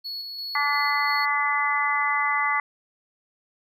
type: tone with tremolo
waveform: triangle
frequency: 4378 Hz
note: C#8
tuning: 22 cents flat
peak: -29 dBFS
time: 0.04-1.26 s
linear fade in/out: 20 ms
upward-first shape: square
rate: 2.9 Hz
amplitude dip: 30%
type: harmonic tone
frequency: 288.7 Hz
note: D4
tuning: 30 cents flat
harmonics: 3 / 4 / 5 / 6 / 7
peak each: -28 / -25 / -34 / -34 / -24 dBFS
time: 0.55-2.6 s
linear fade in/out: 2 ms
effects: none